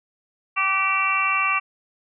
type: harmonic tone with a mistuned harmonic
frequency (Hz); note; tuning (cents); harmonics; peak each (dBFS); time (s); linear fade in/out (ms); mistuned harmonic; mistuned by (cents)
387.9; G4; -18; 2 / 3 / 4 / 5 / 6 / 7; -34 / -22 / -34 / -32 / -24 / -24; 0.56-1.6; 20; 4; -34
effects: none